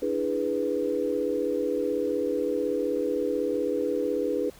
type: chord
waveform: sine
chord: E dominant seventh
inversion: third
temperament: equal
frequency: 293.7 / 329.6 / 415.3 / 493.9 Hz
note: D4 / E4 / G#4 / B4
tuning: 0 / 0 / 0 / 0 cents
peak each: -31 / -33 / -29 / -28 dBFS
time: 0.02-4.5 s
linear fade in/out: 5 ms
effects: pink hiss -52 dBFS RMS until 4.59 s